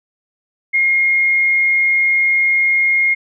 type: tone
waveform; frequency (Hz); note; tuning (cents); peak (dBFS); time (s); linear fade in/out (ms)
sine; 2140; C7; +38; -11; 0.73-3.15; 20
effects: none